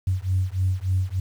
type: beating tone pair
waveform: sine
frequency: 91.7 / 95.1 Hz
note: F#2 / F#2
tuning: -15 / +48 cents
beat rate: 3.4 Hz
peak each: -23 dBFS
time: 0.07-1.2 s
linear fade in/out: 5 ms
effects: tanh soft clip ceiling -13 dBFS + 8-bit

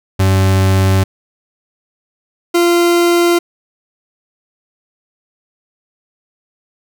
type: tone pair in turn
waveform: 40% pulse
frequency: 95.6 / 345.3 Hz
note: G2 / F4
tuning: -43 / -20 cents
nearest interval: octave + minor seventh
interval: 2223 cents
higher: second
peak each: -8 dBFS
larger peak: neither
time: 0.19-1.04 / 2.54-3.39 s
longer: neither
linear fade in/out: 10 ms
effects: none

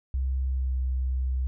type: tone with pitch glide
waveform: sine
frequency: 65.5 to 64.23 Hz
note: C2 to C2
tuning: +2 to -31 cents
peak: -24 dBFS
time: 0.14-1.47 s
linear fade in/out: 0 ms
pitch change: -33 cents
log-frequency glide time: 0.46-0.77 s
effects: none

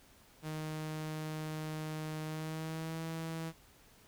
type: tone with pitch glide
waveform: sawtooth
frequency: 155.56 to 162.64 Hz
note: D#3 to E3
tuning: 0 to -23 cents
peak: -34 dBFS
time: 0.42-3.53 s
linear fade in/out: 50 ms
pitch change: +77 cents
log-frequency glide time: 2.24-3.03 s
effects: pink hiss -62 dBFS RMS until 4.07 s

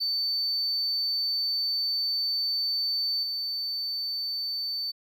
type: tone with level steps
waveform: triangle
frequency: 4540 Hz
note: C#8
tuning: 41 cents sharp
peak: -23 / -27 dBFS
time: 0-4.92 s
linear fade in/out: 20 ms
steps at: 3.23 s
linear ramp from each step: 2 ms
effects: tanh soft clip ceiling -20 dBFS

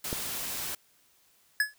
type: noise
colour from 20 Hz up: white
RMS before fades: -35 dBFS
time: 0.04-0.75 s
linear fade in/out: 5 ms
type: click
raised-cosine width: 2 ms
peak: -19 dBFS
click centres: 0.129 s
type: tone with exponential decay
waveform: square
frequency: 1700 Hz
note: G#6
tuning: 40 cents sharp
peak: -20 dBFS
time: 1.6-1.74 s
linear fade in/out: 2 ms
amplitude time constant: 30 ms
effects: white hiss -65 dBFS RMS until 1.78 s

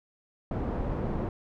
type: low-pass noise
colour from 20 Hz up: pink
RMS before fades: -31 dBFS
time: 0.51-1.29 s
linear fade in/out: 2 ms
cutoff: 680 Hz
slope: 12 dB/octave
effects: none

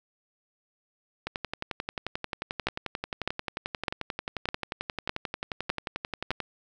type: two click trains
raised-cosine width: 0.3 ms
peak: -10 / -15 dBFS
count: 7 / 59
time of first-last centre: 2.67-6.306 / 1.27-6.403 s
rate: 1.65 / 11.3 Hz
effects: none

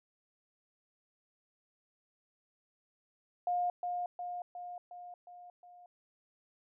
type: tone with echo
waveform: sine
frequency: 711 Hz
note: F5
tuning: 31 cents sharp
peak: -29 dBFS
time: 3.47-3.7 s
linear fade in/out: 2 ms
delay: 360 ms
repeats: 6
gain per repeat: -4 dB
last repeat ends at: 5.86 s
effects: none

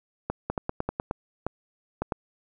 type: clicks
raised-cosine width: 1 ms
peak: -13 dBFS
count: 11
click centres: 0.3 / 0.5 / 0.578 / 0.694 / 0.804 / 0.89 / 0.999 / 1.111 / 1.466 / 2.02 / 2.122 s
effects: none

